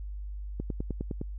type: click train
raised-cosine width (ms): 3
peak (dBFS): -20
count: 7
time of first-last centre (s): 0.6-1.214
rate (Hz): 9.77
effects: added 50 Hz sine -35 dBFS peak until 1.38 s